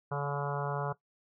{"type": "harmonic tone with a mistuned harmonic", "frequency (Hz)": 142.6, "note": "C#3", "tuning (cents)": 49, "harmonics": [1, 3, 4, 5, 6, 7, 8, 9, 10], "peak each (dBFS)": [-34, -39, -40, -41, -42, -42, -43, -44, -44], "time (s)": [0.11, 0.93], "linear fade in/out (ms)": 10, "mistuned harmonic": 7, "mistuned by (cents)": 16, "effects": ["noise-tail reverb RT60 0.1 s tail -17 dB re dry"]}